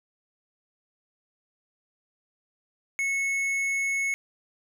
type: tone with tanh clipping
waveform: sine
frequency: 2196 Hz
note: C#7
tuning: 17 cents flat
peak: -26 dBFS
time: 2.99-4.14 s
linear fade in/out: 0 ms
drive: 10 dB
effects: none